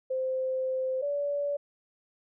sine tone pair in turn, 520 / 574 Hz, C5 / D5, -11 / -40 cents, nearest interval major second, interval 171 cents, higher second, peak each -27 dBFS, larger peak neither, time 0.1-1.02 / 1.02-1.57 s, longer first, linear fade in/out 10 ms, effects none

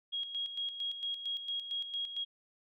sine tone with tremolo, 3287 Hz, G#7, 19 cents flat, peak -33 dBFS, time 0.12-2.25 s, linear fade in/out 20 ms, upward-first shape square, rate 4.4 Hz, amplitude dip 60%, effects none

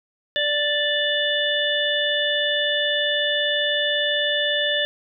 harmonic tone, 587.3 Hz, D5, in tune, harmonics 1 / 3 / 5 / 6, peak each -25 / -24 / -26 / -24 dBFS, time 0.36-4.85 s, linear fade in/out 0 ms, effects none

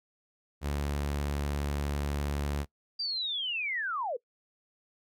sawtooth tone with vibrato, 72 Hz, D2, 34 cents flat, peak -26 dBFS, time 0.61-2.66 s, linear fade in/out 50 ms, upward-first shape sine, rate 17 Hz, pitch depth 15 cents each way
sine linear sweep, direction down, 4766 to 434.7 Hz, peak -30 dBFS, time 2.99-4.17 s, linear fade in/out 10 ms
effects noise-tail reverb RT60 0.1 s tail -22 dB re dry

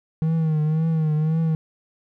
triangle tone with vibrato, 157.6 Hz, D#3, 23 cents sharp, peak -16 dBFS, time 0.22-1.55 s, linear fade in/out 0 ms, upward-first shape triangle, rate 1.9 Hz, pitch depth 71 cents each way, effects none

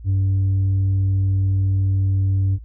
sine tone with tanh clipping, 96.5 Hz, G2, 27 cents flat, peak -16 dBFS, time 0.04-2.59 s, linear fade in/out 50 ms, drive 2 dB, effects added 57 Hz sine -35 dBFS peak until 2.64 s

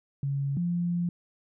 sine tone pair in turn, 139.3 / 173.83 Hz, C#3 / F3, +9 / -8 cents, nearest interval major third, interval 383 cents, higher second, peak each -26 / -25 dBFS, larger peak second, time 0.23-0.57 / 0.57-1.09 s, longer second, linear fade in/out 2 ms, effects none

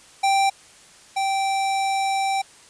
square tone pair in turn, 784 / 779.9 Hz, G5 / G5, 0 / -9 cents, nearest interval unison, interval 9 cents, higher first, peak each -17 / -21 dBFS, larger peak first, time 0.23-0.5 / 1.16-2.42 s, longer second, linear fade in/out 10 ms, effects white hiss -49 dBFS RMS until 2.69 s + resampled to 22050 Hz

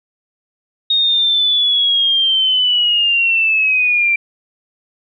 sine linear sweep, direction down, 3729 to 2349 Hz, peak -11 dBFS, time 0.9-4.16 s, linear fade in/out 5 ms, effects none

